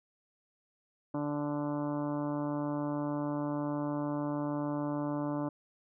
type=harmonic tone; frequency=146.5 Hz; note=D3; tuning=4 cents flat; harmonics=1 / 2 / 3 / 4 / 5 / 6 / 7 / 8 / 9 / 10; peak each=-39 / -33 / -49 / -39 / -49 / -44 / -45 / -49 / -54 / -56 dBFS; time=1.14-5.49 s; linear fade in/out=5 ms; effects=none